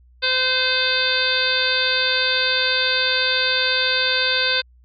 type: harmonic tone with a mistuned harmonic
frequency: 514 Hz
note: C5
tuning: 31 cents flat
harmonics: 1 / 2 / 3 / 4 / 5 / 6 / 7 / 8 / 9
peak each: -27 / -32 / -22 / -30 / -25 / -33 / -22 / -27 / -24 dBFS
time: 0.22-4.62 s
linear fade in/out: 20 ms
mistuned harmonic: 4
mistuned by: +17 cents
effects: added 61 Hz sine -48 dBFS peak until 4.84 s + MP3 64 kbps